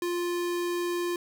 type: tone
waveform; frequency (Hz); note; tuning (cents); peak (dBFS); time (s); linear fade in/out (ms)
square; 349.7; F4; +2; -28; 0.02-1.16; 2
effects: none